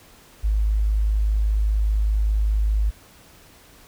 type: tone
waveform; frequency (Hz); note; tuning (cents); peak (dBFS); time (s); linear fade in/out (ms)
sine; 52.5; G#1; +19; -17; 0.43-2.91; 20
effects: pink hiss -50 dBFS RMS until 3.87 s